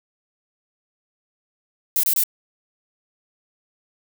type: noise bursts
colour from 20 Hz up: violet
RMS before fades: -19 dBFS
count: 3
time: 1.96-2.236 s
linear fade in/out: 0 ms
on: 74 ms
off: 27 ms
effects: none